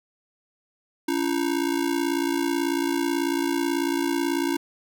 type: ring-modulated tone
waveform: square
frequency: 311.1 Hz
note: D#4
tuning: in tune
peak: -20 dBFS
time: 1.08-4.57 s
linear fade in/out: 5 ms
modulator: 29.1 Hz
effects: none

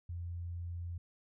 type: tone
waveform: sine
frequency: 86.4 Hz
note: F2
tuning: 18 cents flat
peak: -38 dBFS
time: 0.09-0.98 s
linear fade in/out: 5 ms
effects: none

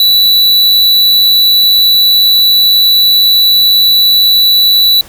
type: tone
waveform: square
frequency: 3951 Hz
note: B7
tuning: in tune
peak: -5 dBFS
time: 0-5.01 s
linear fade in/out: 2 ms
effects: pink hiss -35 dBFS RMS until 5.08 s

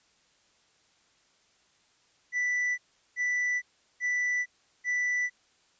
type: tone bursts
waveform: triangle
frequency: 1975.5 Hz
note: B6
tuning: in tune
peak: -24 dBFS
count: 4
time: 2.32-5.3 s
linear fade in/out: 50 ms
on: 460 ms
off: 380 ms
effects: white hiss -66 dBFS RMS until 5.79 s + resampled to 16000 Hz

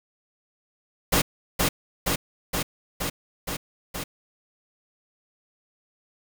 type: noise with echo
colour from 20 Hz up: pink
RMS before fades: -20 dBFS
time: 1.12-1.22 s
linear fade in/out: 10 ms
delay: 470 ms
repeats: 6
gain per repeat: -2 dB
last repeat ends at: 4.04 s
effects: none

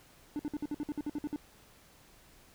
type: tone bursts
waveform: triangle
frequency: 295.9 Hz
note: D4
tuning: 13 cents sharp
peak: -30 dBFS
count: 12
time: 0.36-1.36 s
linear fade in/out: 0 ms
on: 32 ms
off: 56 ms
effects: pink hiss -60 dBFS RMS until 2.54 s

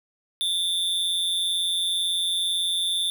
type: tone with amplitude modulation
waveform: square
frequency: 3550 Hz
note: A7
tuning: 15 cents sharp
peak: -20 dBFS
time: 0.41-3.1 s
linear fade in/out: 0 ms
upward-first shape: sine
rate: 178 Hz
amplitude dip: 70%
effects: none

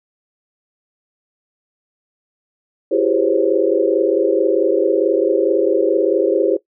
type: tone cluster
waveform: sine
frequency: 334.6 / 385.3 / 409.9 / 509 / 547 Hz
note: E4 / G4 / G#4 / C5 / C#5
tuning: +26 / -30 / -23 / -48 / -23 cents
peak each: -19 dBFS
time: 2.91-6.57 s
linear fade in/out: 10 ms
effects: noise-tail reverb RT60 0.1 s tail -18 dB re dry

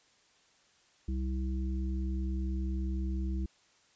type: harmonic tone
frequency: 65 Hz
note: C2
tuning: 11 cents flat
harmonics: 1 / 3 / 5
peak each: -31 / -39 / -42 dBFS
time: 1.08-3.46 s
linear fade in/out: 5 ms
effects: white hiss -66 dBFS RMS until 3.95 s + resampled to 16000 Hz

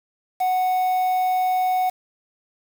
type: tone with quantisation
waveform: triangle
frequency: 740 Hz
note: F#5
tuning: in tune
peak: -16 dBFS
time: 0.4-1.9 s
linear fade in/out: 10 ms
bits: 6
effects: none

